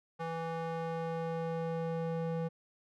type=tone with band-pass filter sweep; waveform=square; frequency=164.81 Hz; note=E3; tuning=in tune; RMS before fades=-36 dBFS; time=0.19-2.49 s; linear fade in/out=20 ms; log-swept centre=830 to 380 Hz; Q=1.1; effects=none